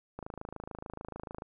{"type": "click train", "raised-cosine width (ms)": 1, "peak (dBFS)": -26, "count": 34, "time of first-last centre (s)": [0.19, 1.421], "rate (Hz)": 26.8, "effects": []}